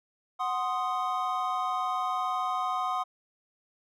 triangle chord, C diminished, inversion second, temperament equal, 740 / 1046.5 / 1244.5 Hz, Gb5 / C6 / Eb6, 0 / 0 / 0 cents, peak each -30 dBFS, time 0.39-3.04 s, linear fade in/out 20 ms, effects none

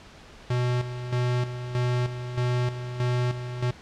square tone with tremolo, 123.47 Hz, B2, in tune, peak -23 dBFS, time 0.5-3.71 s, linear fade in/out 5 ms, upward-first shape square, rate 1.6 Hz, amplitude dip 65%, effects pink hiss -48 dBFS RMS until 3.81 s + low-pass 5000 Hz 12 dB/octave

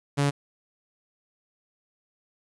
sawtooth tone, 142.3 Hz, C#3, 46 cents sharp, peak -17 dBFS, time 0.17-0.31 s, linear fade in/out 20 ms, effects resampled to 24000 Hz + 9-bit

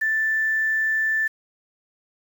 sine tone with quantisation, 1764 Hz, A6, 4 cents sharp, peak -19 dBFS, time 0.01-1.28 s, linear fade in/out 10 ms, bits 7, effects none

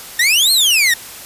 sawtooth exponential two-way sweep, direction up then down, 1800 to 4334 to 1800 Hz, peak -7 dBFS, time 0.19-0.94 s, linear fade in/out 5 ms, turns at 0.52 s, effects white hiss -33 dBFS RMS until 1.25 s + resampled to 32000 Hz

